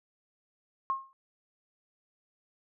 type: tone with exponential decay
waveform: sine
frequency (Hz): 1074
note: C6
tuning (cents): +45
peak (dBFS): -24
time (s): 0.9-1.13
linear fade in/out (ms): 0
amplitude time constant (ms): 49
effects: none